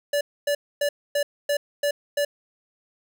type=tone bursts; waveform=square; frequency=578 Hz; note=D5; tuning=28 cents flat; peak=-21 dBFS; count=7; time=0.13-2.25 s; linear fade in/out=5 ms; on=80 ms; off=260 ms; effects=none